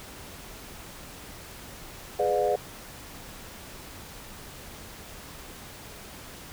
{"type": "chord", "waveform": "sine", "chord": "G# diminished seventh", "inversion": "none", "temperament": "just", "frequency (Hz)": [415.3, 498.4, 598, 717.6], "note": ["G#4", "B4", "D5", "F5"], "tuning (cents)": [0, 16, 31, 47], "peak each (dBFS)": -27, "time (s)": [2.19, 2.56], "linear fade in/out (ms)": 5, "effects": ["tanh soft clip ceiling -13 dBFS", "pink hiss -44 dBFS RMS until 6.52 s"]}